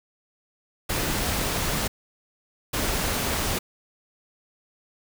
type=noise bursts at uneven times; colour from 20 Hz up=pink; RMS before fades=-26 dBFS; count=2; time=0.89-1.88 / 2.73-3.59 s; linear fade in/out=10 ms; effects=none